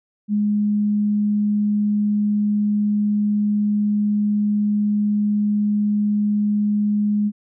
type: tone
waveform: sine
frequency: 208 Hz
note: G#3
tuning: 3 cents sharp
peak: -16 dBFS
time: 0.28-7.32 s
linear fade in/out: 50 ms
effects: none